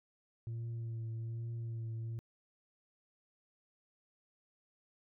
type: tone with vibrato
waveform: sine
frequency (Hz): 114.6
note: A#2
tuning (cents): -29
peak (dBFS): -35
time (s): 0.47-2.19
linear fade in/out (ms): 0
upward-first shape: triangle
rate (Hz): 1.2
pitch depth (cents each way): 29
effects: tanh soft clip ceiling -37 dBFS